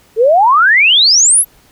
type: exponential sweep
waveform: sine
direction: up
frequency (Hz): 422.5 to 11840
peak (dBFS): -5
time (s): 0.16-1.45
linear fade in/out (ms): 50
effects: pink hiss -48 dBFS RMS until 1.71 s